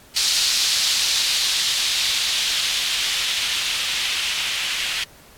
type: noise with low-pass filter sweep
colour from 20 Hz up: violet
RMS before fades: -22 dBFS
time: 0.16-5.04 s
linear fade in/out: 5 ms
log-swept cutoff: 4400 to 2800 Hz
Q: 2
effects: pink hiss -48 dBFS RMS until 5.37 s + AAC 64 kbps